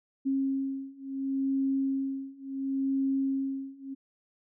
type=beating tone pair; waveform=sine; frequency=270 / 270.71 Hz; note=C#4 / C#4; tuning=-45 / -41 cents; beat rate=0.71 Hz; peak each=-31 / -30 dBFS; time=0.25-3.95 s; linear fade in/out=20 ms; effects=none